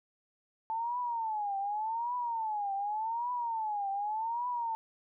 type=tone with vibrato; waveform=sine; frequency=880 Hz; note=A5; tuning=in tune; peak=-31 dBFS; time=0.7-4.75 s; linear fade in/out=0 ms; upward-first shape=triangle; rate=0.86 Hz; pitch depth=210 cents each way; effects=none